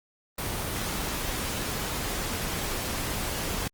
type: noise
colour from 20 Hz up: pink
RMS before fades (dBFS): -31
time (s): 0.38-3.68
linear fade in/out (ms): 5
effects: Opus 24 kbps